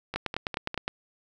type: two click trains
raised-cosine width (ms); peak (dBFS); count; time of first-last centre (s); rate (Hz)
0.3; -17 / -12; 4 / 8; 0.14-0.744 / 0.16-0.879; 4.97 / 9.73
effects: none